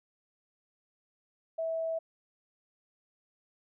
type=tone; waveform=sine; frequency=652 Hz; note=E5; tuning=19 cents flat; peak=-30 dBFS; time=1.58-1.99 s; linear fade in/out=10 ms; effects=none